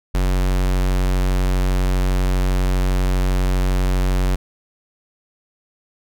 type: tone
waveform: square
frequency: 46.25 Hz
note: F#1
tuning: in tune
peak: -16 dBFS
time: 0.14-4.36 s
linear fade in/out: 10 ms
effects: none